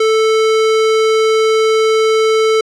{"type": "tone", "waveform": "square", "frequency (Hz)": 440, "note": "A4", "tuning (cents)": 0, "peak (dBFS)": -10, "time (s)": [0, 2.61], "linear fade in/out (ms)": 5, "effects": ["low-pass 6000 Hz 12 dB/octave"]}